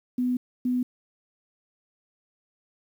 sine tone bursts at uneven times, 249.4 Hz, B3, 17 cents sharp, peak -22 dBFS, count 2, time 0.18-0.37 / 0.65-0.83 s, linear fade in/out 5 ms, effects 9-bit

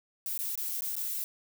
violet noise with dropouts, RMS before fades -34 dBFS, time 0.26-1.24 s, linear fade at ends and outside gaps 0 ms, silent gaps 0.377-0.39 / 0.555-0.576 / 0.808-0.821 / 0.954-0.965 s, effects none

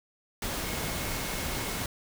sine tone in noise, 2174 Hz, C#7, 34 cents flat, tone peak -44 dBFS, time 0.64-1.83 s, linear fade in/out 2 ms, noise pink, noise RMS -33 dBFS, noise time 0.42-1.86 s, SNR -14 dB, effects none

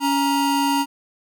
square tone pair together, 279.7 / 939.4 Hz, C#4 / A#5, +16 / +13 cents, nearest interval octave + major sixth, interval 2097 cents, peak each -21 dBFS, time 0-0.86 s, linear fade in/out 50 ms, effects none

